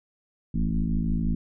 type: tone with frequency modulation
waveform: sine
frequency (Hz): 110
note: A2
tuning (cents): 0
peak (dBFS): -22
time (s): 0.54-1.35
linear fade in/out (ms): 5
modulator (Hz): 53.5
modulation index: 2.6
effects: none